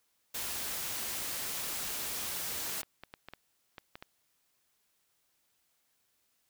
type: noise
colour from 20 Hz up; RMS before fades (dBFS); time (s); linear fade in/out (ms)
white; -37; 0.34-2.82; 10
type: clicks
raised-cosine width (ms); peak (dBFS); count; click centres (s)
0.3; -28; 9; 2.696 / 2.832 / 3.036 / 3.139 / 3.286 / 3.336 / 3.782 / 3.955 / 4.025
effects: white hiss -75 dBFS RMS until 6.49 s